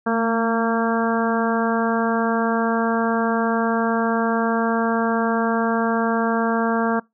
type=harmonic tone with a mistuned harmonic; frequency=228.8 Hz; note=A#3; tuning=32 cents flat; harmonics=1 / 2 / 3 / 4 / 5 / 6 / 7; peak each=-21 / -24 / -26 / -27 / -28 / -29 / -29 dBFS; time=0.06-7 s; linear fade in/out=10 ms; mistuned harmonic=1; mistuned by=-28 cents; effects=noise-tail reverb RT60 0.2 s tail -25 dB re dry